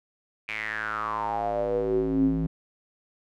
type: tone with band-pass filter sweep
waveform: square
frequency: 54.3 Hz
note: A1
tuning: 22 cents flat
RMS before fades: -27 dBFS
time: 0.48-2.47 s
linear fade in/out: 10 ms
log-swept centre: 2400 to 200 Hz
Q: 7.8
effects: none